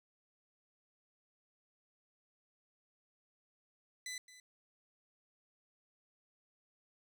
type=tone with echo; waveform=15% pulse; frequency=2003 Hz; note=B6; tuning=24 cents sharp; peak=-35 dBFS; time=4.06-4.18 s; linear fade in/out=2 ms; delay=220 ms; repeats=1; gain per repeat=-15 dB; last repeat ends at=4.4 s; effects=none